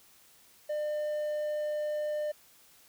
triangle tone, 601 Hz, D5, 40 cents sharp, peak -28 dBFS, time 0.69-2.32 s, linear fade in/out 10 ms, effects white hiss -60 dBFS RMS until 2.88 s

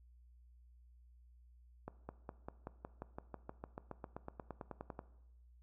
accelerating click train, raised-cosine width 1 ms, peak -30 dBFS, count 23, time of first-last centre 1.88-4.991 s, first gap 210 ms, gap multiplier 0.96, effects noise-tail reverb RT60 0.9 s tail -17 dB re dry + added 60 Hz sine -60 dBFS peak until 5.62 s

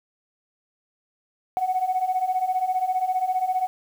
sine beating tone pair, 733 / 748 Hz, F#5 / F#5, -16 / +19 cents, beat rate 15 Hz, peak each -25 / -22 dBFS, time 1.57-3.67 s, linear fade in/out 0 ms, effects tanh soft clip ceiling -15 dBFS + 8-bit

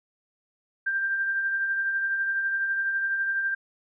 sine tone with tremolo, 1582 Hz, G6, 15 cents sharp, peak -22 dBFS, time 0.86-3.55 s, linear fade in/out 10 ms, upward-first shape triangle, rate 12 Hz, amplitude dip 40%, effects none

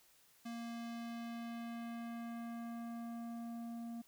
square tone with low-pass filter sweep, 233.1 Hz, A#3, in tune, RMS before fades -45 dBFS, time 0.45-4.02 s, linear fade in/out 10 ms, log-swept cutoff 8000 to 570 Hz, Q 0.79, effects white hiss -68 dBFS RMS until 4.07 s

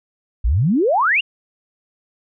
sine exponential sweep, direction up, 49 to 2960 Hz, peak -13 dBFS, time 0.44-1.21 s, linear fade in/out 10 ms, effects none

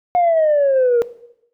sine exponential sweep, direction down, 722 to 463 Hz, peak -10 dBFS, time 0.15-1.02 s, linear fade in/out 0 ms, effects noise-tail reverb RT60 0.8 s tail -18 dB re dry + tanh soft clip ceiling -9 dBFS

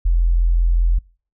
sine tone, 42.58 Hz, F1, 43 cents flat, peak -12 dBFS, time 0.05-0.99 s, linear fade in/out 10 ms, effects noise-tail reverb RT60 0.4 s tail -24 dB re dry

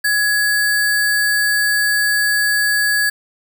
sine tone with sample-and-hold, 1680 Hz, G#6, 19 cents sharp, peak -13 dBFS, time 0.04-3.1 s, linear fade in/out 10 ms, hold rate 6300 Hz, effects none

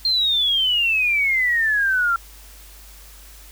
sine exponential sweep, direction down, 4223 to 1355 Hz, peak -16 dBFS, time 0.05-2.16 s, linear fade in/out 2 ms, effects added 50 Hz sine -43 dBFS peak until 3.51 s + white hiss -46 dBFS RMS until 3.51 s

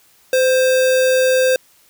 sine tone with sample-and-hold, 515 Hz, C5, 28 cents flat, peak -11 dBFS, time 0.33-1.56 s, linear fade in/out 2 ms, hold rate 2100 Hz, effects white hiss -53 dBFS RMS until 1.89 s

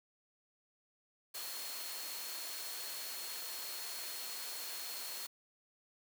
sine tone in noise, 4301 Hz, C8, 47 cents sharp, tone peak -48 dBFS, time 1.34-5.27 s, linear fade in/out 10 ms, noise white, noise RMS -44 dBFS, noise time 1.34-5.27 s, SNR -7 dB, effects high-pass 400 Hz 12 dB/octave

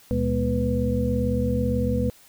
sine tone cluster, 72.3 / 118.8 / 206.3 / 244.3 / 494 Hz, D2 / A#2 / G#3 / B3 / B4, -27 / +33 / -11 / -19 / 0 cents, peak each -27 dBFS, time 0.11-2.1 s, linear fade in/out 0 ms, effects white hiss -53 dBFS RMS until 2.28 s

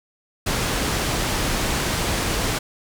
pink low-pass noise, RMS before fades -23 dBFS, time 0.46-2.59 s, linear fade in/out 10 ms, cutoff 10000 Hz, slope 12 dB/octave, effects none

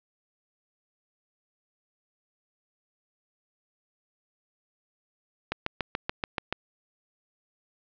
click train, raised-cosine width 0.3 ms, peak -11 dBFS, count 8, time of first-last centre 5.52-6.526 s, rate 6.96 Hz, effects low-pass 4000 Hz 12 dB/octave

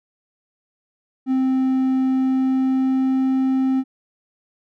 triangle tone with pitch glide, 261.6 to 263.3 Hz, C4 to C4, 0 to +11 cents, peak -14 dBFS, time 1.26-3.84 s, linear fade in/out 50 ms, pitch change +11 cents, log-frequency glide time 2.02-3.35 s, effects none

